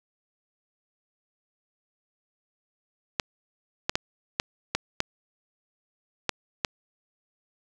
clicks, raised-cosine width 0.2 ms, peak -6 dBFS, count 8, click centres 3.198 / 3.895 / 3.955 / 4.399 / 4.75 / 5.004 / 6.293 / 6.648 s, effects none

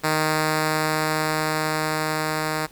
5% pulse tone with level ramp, 155.56 Hz, D#3, in tune, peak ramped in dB -8 to -12 dBFS, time 0.03-2.67 s, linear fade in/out 20 ms, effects pink hiss -50 dBFS RMS until 2.71 s

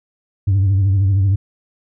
sine tone with vibrato, 97.4 Hz, G2, 11 cents flat, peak -9 dBFS, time 0.47-1.36 s, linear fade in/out 10 ms, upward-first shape triangle, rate 13 Hz, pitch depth 85 cents each way, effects tanh soft clip ceiling -10 dBFS

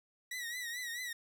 sawtooth tone with vibrato, 1928 Hz, B6, 42 cents flat, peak -35 dBFS, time 0.31-1.13 s, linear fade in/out 5 ms, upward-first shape triangle, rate 4.6 Hz, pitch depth 92 cents each way, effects none

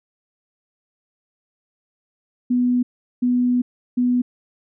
sine tone bursts at uneven times, 246.9 Hz, B3, in tune, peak -15 dBFS, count 3, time 2.5-2.83 / 3.22-3.62 / 3.97-4.22 s, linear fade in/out 10 ms, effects none

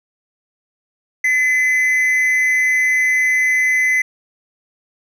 triangle tone with amplitude modulation, 2031 Hz, B6, 48 cents sharp, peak -9 dBFS, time 1.24-4.02 s, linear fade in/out 5 ms, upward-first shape sine, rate 288 Hz, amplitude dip 45%, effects none

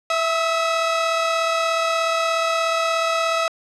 sawtooth tone pair together, 659.3 / 1281.8 Hz, E5 / E6, 0 / -49 cents, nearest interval octave, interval 1151 cents, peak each -17 / -18 dBFS, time 0.1-3.48 s, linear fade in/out 2 ms, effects low-pass 6000 Hz 12 dB/octave

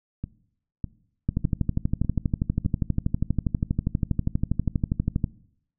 two click trains, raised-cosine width 5 ms, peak -10 / -17 dBFS, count 50 / 5, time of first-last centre 1.29-5.242 / 0.24-2.65 s, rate 12.4 / 1.66 Hz, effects noise-tail reverb RT60 0.7 s tail -20 dB re dry

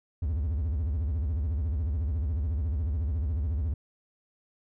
triangle tone with vibrato, 75.6 Hz, D#2, 49 cents flat, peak -24 dBFS, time 0.22-3.74 s, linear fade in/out 5 ms, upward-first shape sine, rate 14 Hz, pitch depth 280 cents each way, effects none

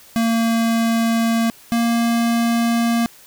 square tone pair in turn, 228.6 / 232.9 Hz, A#3 / A#3, -34 / -1 cents, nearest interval unison, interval 33 cents, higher second, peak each -16 dBFS, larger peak neither, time 0.16-1.5 / 1.72-3.06 s, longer neither, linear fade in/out 0 ms, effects white hiss -46 dBFS RMS until 3.26 s

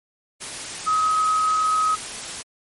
sine tone in noise, 1268 Hz, D#6, 32 cents sharp, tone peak -17 dBFS, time 0.86-1.96 s, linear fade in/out 20 ms, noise white, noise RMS -32 dBFS, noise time 0.4-2.43 s, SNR +12 dB, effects MP3 48 kbps

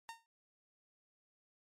sawtooth tone with exponential decay, 916 Hz, A#5, 31 cents flat, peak -38 dBFS, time 0.09-0.26 s, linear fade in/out 0 ms, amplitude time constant 35 ms, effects low-pass 11000 Hz 12 dB/octave + MP3 96 kbps

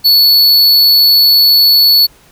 square tone, 4426 Hz, C#8, 3 cents flat, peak -5 dBFS, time 0.04-2.07 s, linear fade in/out 20 ms, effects pink hiss -45 dBFS RMS until 2.31 s

